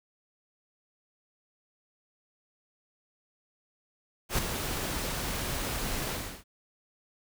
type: noise with ADSR envelope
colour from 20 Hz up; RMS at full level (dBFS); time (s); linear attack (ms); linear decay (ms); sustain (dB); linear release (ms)
pink; -26; 4.29-6.44; 92; 9; -7; 340
effects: none